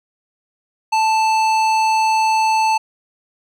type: tone with hard clipping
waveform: sine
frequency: 880 Hz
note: A5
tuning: in tune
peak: -15 dBFS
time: 0.92-2.78 s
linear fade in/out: 10 ms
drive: 14 dB
effects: none